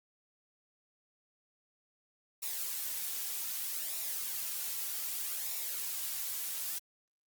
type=noise with flanger; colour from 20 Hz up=blue; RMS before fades=-37 dBFS; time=2.42-6.79 s; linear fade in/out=10 ms; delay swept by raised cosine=0.63 to 3.33 ms; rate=0.64 Hz; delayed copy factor=-0.5; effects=Opus 48 kbps